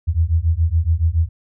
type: beating tone pair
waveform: sine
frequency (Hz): 78.9 / 86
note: D#2 / F2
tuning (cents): +25 / -26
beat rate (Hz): 7.1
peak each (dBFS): -17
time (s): 0.07-1.29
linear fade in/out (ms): 20
effects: none